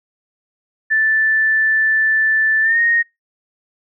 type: tone with pitch glide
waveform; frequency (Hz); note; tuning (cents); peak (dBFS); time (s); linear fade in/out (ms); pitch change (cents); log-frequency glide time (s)
sine; 1760 to 1861.4; A6 to A#6; 0 to -3; -12; 0.9-3.03; 20; +97; 2.62-2.79
effects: noise-tail reverb RT60 0.2 s tail -23 dB re dry